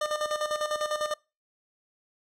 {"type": "tone with tremolo", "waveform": "25% pulse", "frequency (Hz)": 604, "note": "D5", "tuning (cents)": 48, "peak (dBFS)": -22, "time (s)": [0.01, 1.14], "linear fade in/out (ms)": 5, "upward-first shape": "square", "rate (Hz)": 10, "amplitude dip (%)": 65, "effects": ["noise-tail reverb RT60 0.3 s tail -25 dB re dry", "low-pass 9000 Hz 12 dB/octave"]}